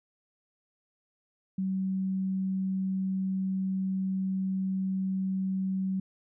sine tone, 190 Hz, F#3, 46 cents sharp, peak -27 dBFS, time 1.58-6 s, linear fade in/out 5 ms, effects none

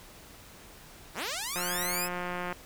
5% pulse linear sweep, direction up, 106.3 to 2637 Hz, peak -21 dBFS, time 1.14-2.09 s, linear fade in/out 50 ms
click train, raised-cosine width 0.5 ms, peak -20 dBFS, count 173, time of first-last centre 1.56-2.526 s, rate 178 Hz
effects pink hiss -51 dBFS RMS until 2.65 s

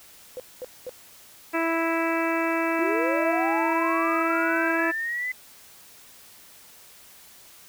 sine tone bursts, 506 Hz, B4, 42 cents sharp, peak -31 dBFS, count 3, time 0.37-0.894 s, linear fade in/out 0 ms, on 28 ms, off 220 ms
harmonic tone, 329.6 Hz, E4, in tune, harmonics 1 / 2 / 3 / 4 / 5 / 6 / 7 / 8, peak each -26 / -29 / -31 / -32 / -33 / -34 / -34 / -35 dBFS, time 1.53-4.92 s, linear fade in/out 20 ms
sine linear sweep, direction up, 325.7 to 2032 Hz, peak -26 dBFS, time 2.79-5.32 s, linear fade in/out 5 ms
effects white hiss -50 dBFS RMS until 7.68 s

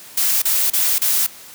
blue noise bursts, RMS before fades -17 dBFS, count 4, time 0.17-1.266 s, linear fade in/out 5 ms, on 250 ms, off 32 ms, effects white hiss -40 dBFS RMS until 1.54 s + high-pass 80 Hz 12 dB/octave

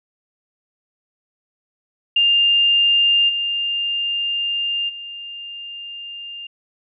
sine tone with level steps, 2803 Hz, F7, 6 cents sharp, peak -12 / -19 / -30 dBFS, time 2.16-6.47 s, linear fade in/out 5 ms, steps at 3.28 / 4.88 s, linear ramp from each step 20 ms, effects none

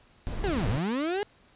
brown noise, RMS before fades -32 dBFS, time 0.27-0.78 s, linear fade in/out 0 ms
35% pulse linear two-way sweep, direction down then up, 422.8 to 90.8 to 422.8 Hz, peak -25 dBFS, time 0.44-1.23 s, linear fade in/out 0 ms, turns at 0.68 s
effects pink hiss -60 dBFS RMS until 1.55 s + resampled to 8000 Hz

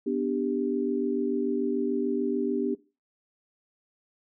sine chord, G major, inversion first, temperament equal with one note detuned, 246.9 / 293.7 / 393.4 Hz, B3 / D4 / G4, 0 / 0 / +6 cents, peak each -29 dBFS, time 0.06-2.75 s, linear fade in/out 10 ms, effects noise-tail reverb RT60 0.3 s tail -19 dB re dry

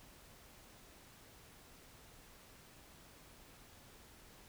silence, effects pink hiss -60 dBFS RMS until 4.48 s

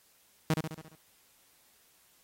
sawtooth tone with echo, 158.1 Hz, D#3, 28 cents sharp, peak -20 dBFS, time 0.5-0.54 s, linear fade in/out 2 ms, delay 69 ms, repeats 6, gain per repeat -5 dB, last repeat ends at 0.954 s, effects white hiss -65 dBFS RMS until 2.23 s + AAC 48 kbps

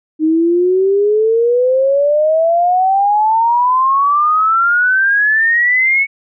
sine exponential sweep, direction up, 308.6 to 2231 Hz, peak -9 dBFS, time 0.19-6.07 s, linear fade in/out 50 ms, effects none

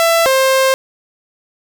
sawtooth tone pair in turn, 667 / 529.4 Hz, E5 / C5, +20 / +20 cents, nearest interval major third, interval 400 cents, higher first, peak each -6 dBFS, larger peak neither, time 0-0.26 / 0.26-0.74 s, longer second, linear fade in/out 0 ms, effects none

